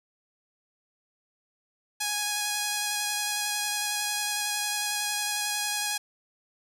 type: tone with vibrato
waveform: 5% pulse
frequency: 830.6 Hz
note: G#5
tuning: in tune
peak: -15 dBFS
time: 2-5.98 s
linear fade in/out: 10 ms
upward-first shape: square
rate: 11 Hz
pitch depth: 10 cents each way
effects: none